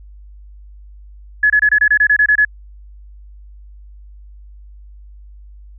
sine tone bursts, 1700 Hz, G#6, 40 cents sharp, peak -8 dBFS, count 11, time 1.43-2.45 s, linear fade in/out 5 ms, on 70 ms, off 25 ms, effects added 50 Hz sine -36 dBFS peak until 5.78 s

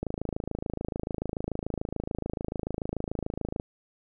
click train, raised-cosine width 2 ms, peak -17 dBFS, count 97, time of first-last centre 0.03-3.599 s, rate 26.9 Hz, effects none

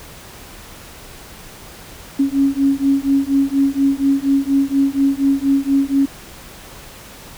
sine beating tone pair, 273.4 / 277.6 Hz, C#4 / C#4, -24 / +3 cents, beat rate 4.2 Hz, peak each -16 dBFS, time 2.19-6.06 s, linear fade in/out 10 ms, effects pink hiss -38 dBFS RMS until 7.37 s

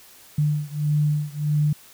sine beating tone pair, 148.5 / 150.1 Hz, D3 / D3, +20 / +38 cents, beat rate 1.6 Hz, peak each -22 / -23 dBFS, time 0.38-1.73 s, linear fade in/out 5 ms, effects white hiss -49 dBFS RMS until 1.93 s

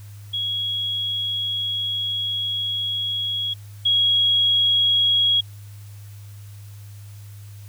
sine tone pair in turn, 3322 / 3310 Hz, G#7 / G#7, 0 / -6 cents, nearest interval unison, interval 6 cents, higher first, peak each -22 / -15 dBFS, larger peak second, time 0.33-3.54 / 3.85-5.41 s, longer first, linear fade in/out 10 ms, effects added 102 Hz sine -37 dBFS peak until 7.68 s + white hiss -52 dBFS RMS until 7.68 s

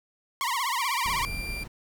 sawtooth tone with vibrato, 1020 Hz, C6, 44 cents flat, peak -22 dBFS, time 0.41-1.25 s, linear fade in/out 0 ms, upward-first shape triangle, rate 16 Hz, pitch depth 210 cents each way
35% pulse tone with pitch glide, 2349 to 2369 Hz, D7 to D7, 0 to +14 cents, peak -32 dBFS, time 0.79-1.64 s, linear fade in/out 10 ms, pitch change +14 cents, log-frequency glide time 1.01-1.32 s
brown noise, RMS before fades -36 dBFS, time 1.05-1.68 s, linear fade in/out 10 ms
effects none

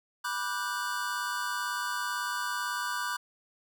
square chord, G major seventh, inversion first, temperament just, 980 / 1176 / 1470 / 1568 Hz, B5 / D6 / F#6 / G6, -14 / +2 / -12 / 0 cents, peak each -37 / -37 / -37 / -38 dBFS, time 0.24-3.17 s, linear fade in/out 10 ms, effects none

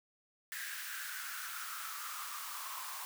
white noise with high-pass filter sweep, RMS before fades -43 dBFS, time 0.52-3.05 s, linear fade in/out 0 ms, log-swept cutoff 1700 to 1000 Hz, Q 6.6, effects none

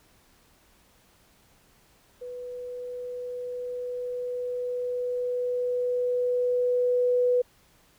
sine tone with level ramp, 493.9 Hz, B4, in tune, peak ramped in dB -35 to -19 dBFS, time 2.21-7.42 s, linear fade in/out 10 ms, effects pink hiss -61 dBFS RMS until 7.98 s

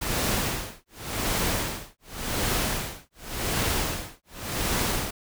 pink noise with tremolo, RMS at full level -25 dBFS, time 0.01-5.11 s, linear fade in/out 10 ms, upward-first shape sine, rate 0.89 Hz, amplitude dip 100%, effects none

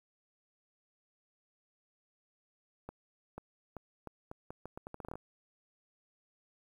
accelerating click train, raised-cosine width 1 ms, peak -29 dBFS, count 16, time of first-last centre 2.89-5.155 s, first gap 490 ms, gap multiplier 0.79, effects 10-bit

